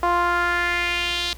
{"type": "tone with band-pass filter sweep", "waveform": "sawtooth", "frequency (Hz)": 349.2, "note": "F4", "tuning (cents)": 0, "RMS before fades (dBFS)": -22, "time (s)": [0.03, 1.33], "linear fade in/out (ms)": 0, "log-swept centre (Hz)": [920, 3900], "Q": 2.8, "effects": ["added 60 Hz sine -37 dBFS peak until 1.37 s", "pink hiss -46 dBFS RMS until 1.37 s"]}